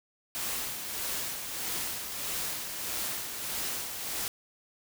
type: noise with tremolo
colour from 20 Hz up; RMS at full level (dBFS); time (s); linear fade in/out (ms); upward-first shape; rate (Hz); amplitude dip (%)
white; -33; 0.35-4.28; 0; sine; 1.6; 45
effects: none